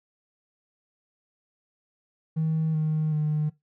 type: tone with pitch steps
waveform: triangle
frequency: 158.9 / 155.45 / 152.08 Hz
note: D#3 / D#3 / D#3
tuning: +37 / -1 / -39 cents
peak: -19 dBFS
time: 2.36-3.5 s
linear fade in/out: 20 ms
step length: 380 ms
effects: noise-tail reverb RT60 0.2 s tail -22 dB re dry + tanh soft clip ceiling -19 dBFS